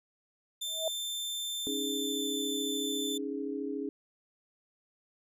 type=tone with pitch glide; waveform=sawtooth; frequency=3560 to 3537 Hz; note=A7 to A7; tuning=+20 to +8 cents; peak=-31 dBFS; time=0.61-3.18 s; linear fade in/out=10 ms; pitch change=-12 cents; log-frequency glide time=1.64-2.3 s
type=tone with exponential growth; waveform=sine; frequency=642 Hz; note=E5; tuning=46 cents flat; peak=-26 dBFS; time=0.65-0.88 s; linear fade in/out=2 ms; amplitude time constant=49 ms
type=chord; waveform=sine; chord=C# suspended second; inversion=none; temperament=equal; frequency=277.2 / 311.1 / 415.3 Hz; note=C#4 / D#4 / G#4; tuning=0 / 0 / 0 cents; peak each=-36 / -39 / -37 dBFS; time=1.67-3.89 s; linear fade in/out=0 ms
effects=none